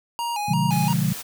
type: tone with vibrato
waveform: square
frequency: 884 Hz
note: A5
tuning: 8 cents sharp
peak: -25 dBFS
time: 0.19-0.93 s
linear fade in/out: 0 ms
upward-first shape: square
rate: 2.9 Hz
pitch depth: 110 cents each way
type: chord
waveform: sine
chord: B diminished seventh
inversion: none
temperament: equal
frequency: 123.47 / 146.83 / 174.61 / 207.7 Hz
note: B2 / D3 / F3 / Ab3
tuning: 0 / 0 / 0 / 0 cents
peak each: -27 / -23 / -23 / -27 dBFS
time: 0.48-1.13 s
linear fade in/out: 10 ms
type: noise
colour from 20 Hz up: white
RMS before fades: -34 dBFS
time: 0.7-1.23 s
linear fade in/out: 20 ms
effects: none